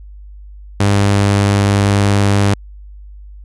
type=tone; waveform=sawtooth; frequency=100.6 Hz; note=G2; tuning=45 cents sharp; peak=-6 dBFS; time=0.8-2.54 s; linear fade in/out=5 ms; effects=added 50 Hz sine -32 dBFS peak until 3.44 s + resampled to 24000 Hz